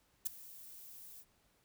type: noise with ADSR envelope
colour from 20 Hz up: violet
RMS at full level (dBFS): -32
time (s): 0.25-1.25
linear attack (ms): 18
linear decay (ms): 6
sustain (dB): -21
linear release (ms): 58
effects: pink hiss -73 dBFS RMS until 1.64 s